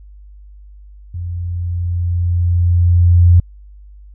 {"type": "tone with level ramp", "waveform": "sine", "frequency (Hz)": 87.31, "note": "F2", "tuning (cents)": 0, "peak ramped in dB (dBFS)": [-21, -4], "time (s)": [1.14, 3.4], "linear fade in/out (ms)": 5, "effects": ["added 50 Hz sine -36 dBFS peak until 4.14 s"]}